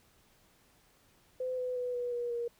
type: tone with pitch steps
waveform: sine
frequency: 510 / 502.4 / 494.9 / 487.5 / 480.3 / 473.1 Hz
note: C5 / B4 / B4 / B4 / B4 / A#4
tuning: -44 / +30 / +4 / -23 / -48 / +26 cents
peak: -32 dBFS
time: 1.4-2.48 s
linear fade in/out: 5 ms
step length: 180 ms
effects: pink hiss -66 dBFS RMS until 2.59 s